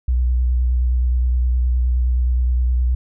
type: tone with vibrato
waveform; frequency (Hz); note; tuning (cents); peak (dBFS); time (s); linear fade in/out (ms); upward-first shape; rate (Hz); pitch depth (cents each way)
sine; 61.74; B1; 0; -14; 0.08-2.95; 5; triangle; 9.6; 34
effects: none